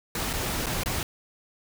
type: noise with dropouts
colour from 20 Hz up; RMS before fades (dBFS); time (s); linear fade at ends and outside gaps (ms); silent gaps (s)
pink; -29; 0.15-1.03; 2; 0.331-0.335 / 0.66-0.666 / 0.835-0.859
effects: none